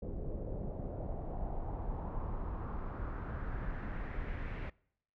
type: noise with low-pass filter sweep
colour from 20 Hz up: brown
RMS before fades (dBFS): -39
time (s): 0.02-4.7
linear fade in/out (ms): 5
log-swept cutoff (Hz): 470 to 2300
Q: 2.6
effects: noise-tail reverb RT60 0.7 s tail -24 dB re dry